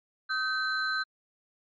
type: tone cluster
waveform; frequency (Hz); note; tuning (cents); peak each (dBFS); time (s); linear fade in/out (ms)
sine; 1271 / 1542 / 4071; D#6 / G6 / C8; +36 / -29 / -48; -33 / -28 / -34; 0.29-1.04; 20
effects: tanh soft clip ceiling -19 dBFS + MP3 48 kbps